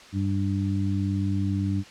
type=harmonic tone; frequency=98 Hz; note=G2; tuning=in tune; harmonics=1 / 2 / 3; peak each=-25 / -28 / -30 dBFS; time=0.12-1.84 s; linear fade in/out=50 ms; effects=white hiss -47 dBFS RMS until 1.9 s + low-pass 5000 Hz 12 dB/octave